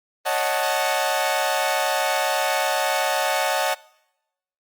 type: chord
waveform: sawtooth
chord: D# half-diminished seventh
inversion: third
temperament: equal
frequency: 554.4 / 622.3 / 740 / 880 Hz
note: C#5 / D#5 / F#5 / A5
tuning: 0 / 0 / 0 / 0 cents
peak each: -23 / -22 / -21 / -22 dBFS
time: 0.25-3.75 s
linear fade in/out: 20 ms
effects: noise-tail reverb RT60 0.9 s tail -23 dB re dry + Opus 32 kbps